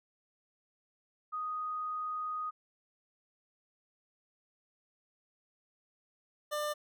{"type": "tone pair in turn", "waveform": ["sine", "25% pulse"], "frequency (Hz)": [1244.5, 596.6], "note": ["D#6", "D5"], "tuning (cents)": [0, 27], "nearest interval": "octave + minor second", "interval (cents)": 1273, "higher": "first", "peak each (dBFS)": [-34, -29], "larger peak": "second", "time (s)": [[1.32, 2.51], [6.51, 6.74]], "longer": "first", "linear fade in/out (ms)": 20, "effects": []}